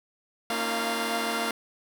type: tone cluster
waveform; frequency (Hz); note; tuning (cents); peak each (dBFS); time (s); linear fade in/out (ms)
10% pulse; 229.5 / 275.2 / 313.1 / 345.7 / 696; A#3 / C#4 / D#4 / F4 / F5; -27 / -12 / +11 / -18 / -6; -22 / -29 / -28 / -28 / -23; 0.5-1.51; 2
effects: none